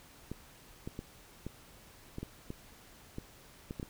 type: clicks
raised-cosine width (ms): 3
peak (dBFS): -26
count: 11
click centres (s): 0.316 / 0.875 / 0.991 / 1.466 / 2.184 / 2.23 / 2.504 / 3.184 / 3.709 / 3.798 / 3.829
effects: pink hiss -57 dBFS RMS until 3.89 s